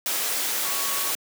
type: tone in noise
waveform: sine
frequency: 1117 Hz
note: C#6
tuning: 13 cents sharp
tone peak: -35 dBFS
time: 0.65-1.11 s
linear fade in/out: 0 ms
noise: white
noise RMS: -26 dBFS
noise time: 0.06-1.15 s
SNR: -12 dB
effects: high-pass 300 Hz 12 dB/octave